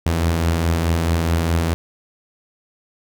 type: beating tone pair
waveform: sawtooth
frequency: 78.8 / 83.5 Hz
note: D#2 / E2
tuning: +23 / +23 cents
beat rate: 4.7 Hz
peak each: -22 / -13 dBFS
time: 0.06-1.74 s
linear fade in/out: 0 ms
effects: none